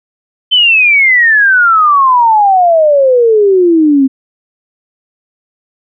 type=exponential sweep; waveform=sine; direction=down; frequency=3094 to 261.6 Hz; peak=-4 dBFS; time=0.51-4.08 s; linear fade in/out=20 ms; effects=none